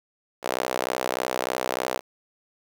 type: tone with high-pass filter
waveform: sawtooth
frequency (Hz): 63.3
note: B1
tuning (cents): +43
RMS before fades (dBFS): -28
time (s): 0.42-2.01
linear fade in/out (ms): 50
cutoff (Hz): 550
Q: 1.7
effects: 8-bit